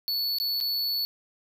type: tone with dropouts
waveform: square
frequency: 4435 Hz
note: C#8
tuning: in tune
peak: -26 dBFS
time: 0.08-1.05 s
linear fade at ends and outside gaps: 0 ms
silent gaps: 0.385-0.4 / 0.603-0.61 s
effects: none